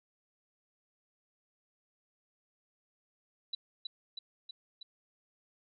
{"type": "tone with echo", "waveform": "sine", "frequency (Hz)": 3951, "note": "B7", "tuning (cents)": 0, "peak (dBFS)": -33, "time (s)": [3.53, 3.55], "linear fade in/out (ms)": 5, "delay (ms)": 320, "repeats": 4, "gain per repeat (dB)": -3, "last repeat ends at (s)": 4.83, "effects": []}